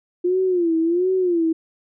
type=tone with vibrato; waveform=sine; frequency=349.2 Hz; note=F4; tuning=in tune; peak=-16 dBFS; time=0.24-1.53 s; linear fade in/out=10 ms; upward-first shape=sine; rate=1.4 Hz; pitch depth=130 cents each way; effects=none